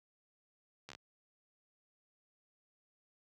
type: slowing click train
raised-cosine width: 0.2 ms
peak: -30 dBFS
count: 5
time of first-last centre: 0.89-0.95 s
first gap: 13 ms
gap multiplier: 1.1
effects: high-pass 80 Hz 12 dB/octave